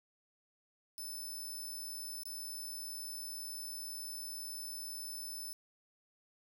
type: tone with dropouts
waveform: 10% pulse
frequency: 5274 Hz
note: E8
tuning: in tune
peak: -36 dBFS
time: 0.98-5.53 s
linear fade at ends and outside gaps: 0 ms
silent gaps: 2.233-2.255 s
effects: none